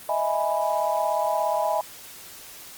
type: chord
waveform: sine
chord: E major seventh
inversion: third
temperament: equal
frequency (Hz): 622.3 / 659.3 / 830.6 / 987.8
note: D#5 / E5 / G#5 / B5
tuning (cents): 0 / 0 / 0 / 0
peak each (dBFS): -27 / -27 / -26 / -28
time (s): 0.09-1.81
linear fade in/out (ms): 2
effects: white hiss -43 dBFS RMS until 2.77 s + Opus 32 kbps